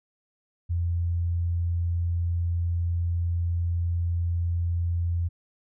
sine tone, 85.8 Hz, F2, 30 cents flat, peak -23 dBFS, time 0.69-5.29 s, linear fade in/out 20 ms, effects none

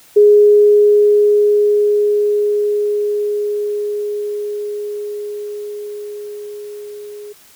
sine tone with level ramp, 415.3 Hz, G#4, in tune, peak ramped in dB -4 to -29 dBFS, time 0.16-7.33 s, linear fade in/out 10 ms, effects white hiss -46 dBFS RMS until 7.55 s

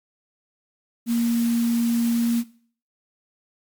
sine tone in noise, 234 Hz, A#3, 7 cents sharp, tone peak -18 dBFS, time 1.06-2.44 s, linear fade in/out 50 ms, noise white, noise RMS -36 dBFS, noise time 1.06-2.44 s, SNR +15 dB, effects noise-tail reverb RT60 0.5 s tail -18 dB re dry + MP3 96 kbps

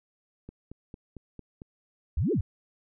click train, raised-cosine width 3 ms, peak -29 dBFS, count 6, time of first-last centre 0.49-1.619 s, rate 4.43 Hz
sine exponential two-way sweep, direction up then down, 57.2 to 466.2 to 70.9 Hz, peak -23 dBFS, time 2.17-2.41 s, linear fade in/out 5 ms, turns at 2.32 s
effects none

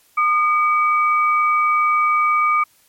sine tone pair together, 1217.6 / 2280 Hz, D#6 / C#7, -38 / +48 cents, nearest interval major seventh, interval 1086 cents, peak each -14 / -21 dBFS, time 0.17-2.64 s, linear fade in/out 10 ms, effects white hiss -56 dBFS RMS until 2.88 s + MP3 64 kbps

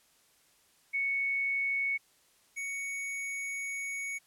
sine / square tone pair in turn, 2217 / 2229 Hz, C#7 / C#7, 0 / +9 cents, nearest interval unison, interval 9 cents, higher second, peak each -28 / -35 dBFS, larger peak first, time 0.93-1.98 / 2.56-4.19 s, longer second, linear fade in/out 20 ms, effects white hiss -66 dBFS RMS until 4.26 s + low-pass 12000 Hz 12 dB/octave

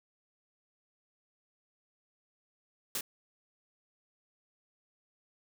white noise with echo, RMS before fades -34 dBFS, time 2.95-2.98 s, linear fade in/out 2 ms, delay 29 ms, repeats 1, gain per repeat -3 dB, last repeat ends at 3.009 s, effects none

